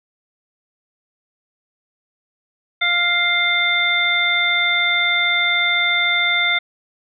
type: harmonic tone with a mistuned harmonic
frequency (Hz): 698.5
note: F5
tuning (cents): 0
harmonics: 1 / 2 / 3 / 5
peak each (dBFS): -28 / -23 / -17 / -20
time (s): 2.81-6.59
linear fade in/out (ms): 10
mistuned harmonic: 5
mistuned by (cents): +39
effects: none